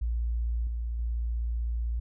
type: tone with level steps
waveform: sine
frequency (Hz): 57.9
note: A#1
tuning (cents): -11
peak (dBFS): -26 / -29 / -27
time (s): 0.01-2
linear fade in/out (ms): 10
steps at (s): 0.67 / 0.99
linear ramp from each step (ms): 2
effects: none